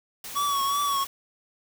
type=noise; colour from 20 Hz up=white; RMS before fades=-38 dBFS; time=0.24-1.07 s; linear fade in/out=2 ms
type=tone with vibrato; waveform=square; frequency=1126 Hz; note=C#6; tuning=27 cents sharp; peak=-24 dBFS; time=0.35-1.05 s; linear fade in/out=20 ms; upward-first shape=triangle; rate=2.7 Hz; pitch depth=53 cents each way
effects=none